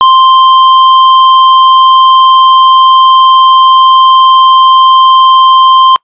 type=tone with tanh clipping; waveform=sine; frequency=1046.5 Hz; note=C6; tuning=in tune; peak=-3 dBFS; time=0.01-5.96 s; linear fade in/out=0 ms; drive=17 dB; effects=noise-tail reverb RT60 0.1 s tail -26 dB re dry + resampled to 8000 Hz